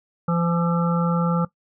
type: harmonic tone with a mistuned harmonic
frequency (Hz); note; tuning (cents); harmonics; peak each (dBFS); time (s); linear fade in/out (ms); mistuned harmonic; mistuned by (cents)
170.7; F3; -39; 1 / 3 / 5 / 7 / 8; -19 / -28 / -32 / -30 / -29; 0.28-1.45; 5; 8; -35
effects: noise-tail reverb RT60 0.1 s tail -18 dB re dry